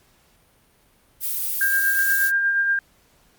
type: noise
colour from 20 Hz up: violet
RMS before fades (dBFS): -25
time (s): 1.2-2.32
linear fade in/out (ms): 50
type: tone with tremolo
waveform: sine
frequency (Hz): 1600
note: G6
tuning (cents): +35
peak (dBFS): -16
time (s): 1.61-2.79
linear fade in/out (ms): 2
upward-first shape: sine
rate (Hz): 8.4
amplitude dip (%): 35
effects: pink hiss -59 dBFS RMS until 3.38 s + Opus 48 kbps